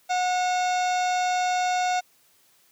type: harmonic tone with a mistuned harmonic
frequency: 728 Hz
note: F#5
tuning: 28 cents flat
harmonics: 1 / 2 / 3 / 4 / 5 / 6 / 7 / 8 / 9 / 10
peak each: -22 / -33 / -35 / -39 / -38 / -41 / -44 / -40 / -46 / -43 dBFS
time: 0.09-2.01 s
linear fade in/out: 20 ms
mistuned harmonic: 4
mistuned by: -120 cents
effects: white hiss -61 dBFS RMS until 2.71 s + high-pass 100 Hz 12 dB/octave